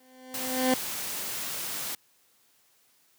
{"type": "tone with exponential growth", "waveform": "20% pulse", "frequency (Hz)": 257, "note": "C4", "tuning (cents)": -31, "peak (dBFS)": -15, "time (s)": [0, 0.74], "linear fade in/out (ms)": 2, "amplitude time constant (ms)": 160}
{"type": "noise", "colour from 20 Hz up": "white", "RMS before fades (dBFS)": -34, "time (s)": [0.34, 1.95], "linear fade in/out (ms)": 2}
{"effects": ["white hiss -65 dBFS RMS until 3.18 s", "high-pass 100 Hz 12 dB/octave"]}